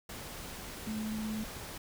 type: tone in noise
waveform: sine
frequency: 216.6 Hz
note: A3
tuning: 27 cents flat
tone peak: -34 dBFS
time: 0.87-1.44 s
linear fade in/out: 5 ms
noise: pink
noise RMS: -44 dBFS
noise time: 0.09-1.78 s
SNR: +7 dB
effects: none